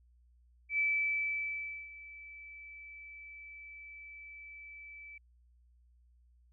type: tone with ADSR envelope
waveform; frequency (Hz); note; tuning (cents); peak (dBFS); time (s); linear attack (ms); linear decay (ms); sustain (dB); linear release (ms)
sine; 2312; D7; -28; -27; 0.69-5.18; 96; 1100; -20; 4
effects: added 60 Hz sine -62 dBFS peak until 6.52 s